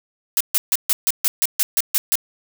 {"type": "noise bursts", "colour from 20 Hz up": "blue", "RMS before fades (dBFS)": -17, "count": 11, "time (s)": [0.37, 2.155], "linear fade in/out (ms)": 0, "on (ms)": 35, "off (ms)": 140, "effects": []}